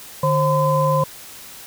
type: tone cluster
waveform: sine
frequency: 150.8 / 532 / 1020 Hz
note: D3 / C5 / C6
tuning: +46 / +29 / -44 cents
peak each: -19 dBFS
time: 0.23-1.04 s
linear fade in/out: 5 ms
effects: white hiss -39 dBFS RMS until 1.66 s